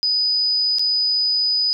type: tone with dropouts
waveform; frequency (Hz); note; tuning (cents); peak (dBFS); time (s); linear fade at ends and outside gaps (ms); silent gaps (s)
sine; 4978; D#8; 0; -16; 0.03-1.73; 0; 0.785-0.794
effects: none